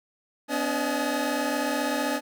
25% pulse tone cluster, 252.2 / 288.1 / 624 / 849 Hz, B3 / D4 / D#5 / G#5, +36 / -33 / +5 / +38 cents, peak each -27 / -25 / -29 / -28 dBFS, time 0.48-2.21 s, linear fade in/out 50 ms, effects none

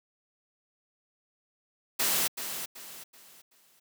white noise with echo, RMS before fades -27 dBFS, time 1.99-2.28 s, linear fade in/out 10 ms, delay 380 ms, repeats 4, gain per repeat -9 dB, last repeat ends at 3.8 s, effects high-pass 150 Hz 12 dB/octave

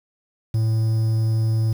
triangle tone with quantisation, 111.1 Hz, A2, 17 cents sharp, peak -15 dBFS, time 0.54-1.73 s, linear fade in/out 5 ms, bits 7, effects none

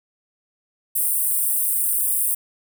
pink high-pass noise, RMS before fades -21 dBFS, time 0.95-2.35 s, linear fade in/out 10 ms, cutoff 8500 Hz, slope 96 dB/octave, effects none

